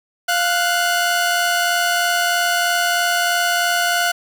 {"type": "tone pair together", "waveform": "sawtooth", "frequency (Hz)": [698.5, 1480.1], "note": ["F5", "F#6"], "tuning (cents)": [0, 0], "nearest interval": "octave + minor second", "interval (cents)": 1300, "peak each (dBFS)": -15, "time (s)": [0.28, 4.12], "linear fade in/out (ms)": 10, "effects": ["8-bit"]}